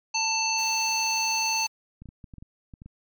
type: harmonic tone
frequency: 886 Hz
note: A5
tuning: 12 cents sharp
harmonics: 1 / 3 / 5 / 7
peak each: -29 / -29 / -29 / -29 dBFS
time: 0.14-1.67 s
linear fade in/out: 10 ms
type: noise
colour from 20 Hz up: white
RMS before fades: -44 dBFS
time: 0.57-1.68 s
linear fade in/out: 20 ms
type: clicks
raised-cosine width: 5 ms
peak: -31 dBFS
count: 10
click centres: 2.02 / 2.057 / 2.089 / 2.242 / 2.338 / 2.383 / 2.425 / 2.738 / 2.819 / 2.86 s
effects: none